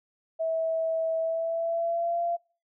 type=tone with pitch glide; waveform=sine; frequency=650 to 686.3 Hz; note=E5 to F5; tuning=-24 to -30 cents; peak=-25 dBFS; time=0.39-2.37 s; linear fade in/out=20 ms; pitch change=+94 cents; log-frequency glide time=1.18-2.2 s; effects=noise-tail reverb RT60 0.4 s tail -24 dB re dry